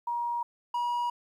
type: tone pair in turn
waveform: sine / triangle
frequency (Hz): 950 / 961.6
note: A#5 / B5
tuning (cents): +33 / -46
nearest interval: unison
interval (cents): 21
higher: second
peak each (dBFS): -28 / -25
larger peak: second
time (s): 0.07-0.43 / 0.74-1.1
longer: neither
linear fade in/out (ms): 5
effects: 11-bit